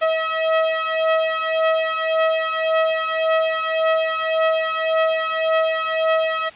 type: beating tone pair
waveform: sawtooth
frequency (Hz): 642 / 643.8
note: E5 / E5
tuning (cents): -46 / -41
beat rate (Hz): 1.8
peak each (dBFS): -16 / -17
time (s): 0.01-6.5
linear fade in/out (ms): 20
effects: white hiss -43 dBFS RMS until 6.55 s + resampled to 8000 Hz